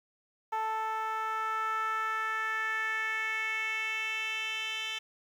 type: tone with band-pass filter sweep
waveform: 10% pulse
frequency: 440 Hz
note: A4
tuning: in tune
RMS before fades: -33 dBFS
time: 0.52-4.99 s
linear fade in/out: 10 ms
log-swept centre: 920 to 3300 Hz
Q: 3.3
effects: 10-bit